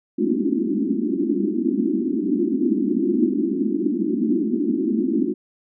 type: band-pass noise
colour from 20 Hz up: white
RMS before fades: -21 dBFS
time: 0.18-5.34 s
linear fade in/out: 10 ms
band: 200 to 360 Hz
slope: 96 dB/octave
effects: none